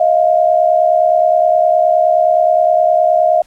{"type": "tone pair together", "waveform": "sine", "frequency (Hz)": [632, 701.6], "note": ["D#5", "F5"], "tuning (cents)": [27, 8], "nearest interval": "major second", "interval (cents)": 181, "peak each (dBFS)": -11, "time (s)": [0, 3.42], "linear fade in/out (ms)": 5, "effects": ["pink hiss -50 dBFS RMS until 3.46 s", "low-pass 11000 Hz 12 dB/octave"]}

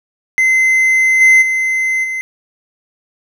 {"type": "tone with level steps", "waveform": "triangle", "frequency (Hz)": 2060, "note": "C7", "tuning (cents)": -28, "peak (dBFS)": [-7, -3, -11, -16], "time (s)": [0.38, 2.21], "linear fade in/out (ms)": 0, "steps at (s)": [1.2, 1.41, 2.03], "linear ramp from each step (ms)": 20, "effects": []}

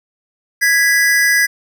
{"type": "tone pair together", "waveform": "square", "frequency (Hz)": [1661.2, 1975.5], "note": ["G#6", "B6"], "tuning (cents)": [0, 0], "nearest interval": "minor third", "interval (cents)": 300, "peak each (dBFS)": [-14, -14], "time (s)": [0.61, 1.47], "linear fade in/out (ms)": 20, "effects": []}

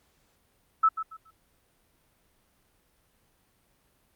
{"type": "tone with echo", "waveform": "sine", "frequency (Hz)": 1308, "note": "E6", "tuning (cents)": -14, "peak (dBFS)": -17, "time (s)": [0.83, 0.89], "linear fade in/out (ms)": 10, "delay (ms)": 140, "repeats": 3, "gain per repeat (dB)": -12, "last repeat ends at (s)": 1.31, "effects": ["pink hiss -68 dBFS RMS until 4.15 s", "Opus 48 kbps"]}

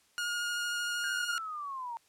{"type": "tone with vibrato", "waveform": "sawtooth", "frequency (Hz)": 1428, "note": "F6", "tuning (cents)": 38, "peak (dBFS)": -28, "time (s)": [0.18, 1.38], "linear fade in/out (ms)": 0, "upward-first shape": "sine", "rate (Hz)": 13, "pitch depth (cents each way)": 11}
{"type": "linear sweep", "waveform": "sine", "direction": "down", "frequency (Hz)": [1599, 908], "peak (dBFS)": -36, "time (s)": [1.04, 1.97], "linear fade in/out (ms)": 0}
{"effects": ["white hiss -67 dBFS RMS until 2.08 s", "low-pass 10000 Hz 12 dB/octave"]}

